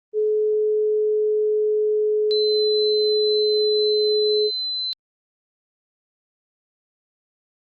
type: tone with pitch glide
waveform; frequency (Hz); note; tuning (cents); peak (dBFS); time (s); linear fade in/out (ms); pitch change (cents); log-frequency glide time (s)
sine; 427.5 to 423.3; A4 to G#4; -50 to +33; -17; 0.13-4.51; 50; -17; 0.41-4.03
type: tone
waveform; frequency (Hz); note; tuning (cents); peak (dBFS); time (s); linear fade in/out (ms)
sine; 4051; B7; +43; -23; 2.31-4.93; 0
effects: Opus 24 kbps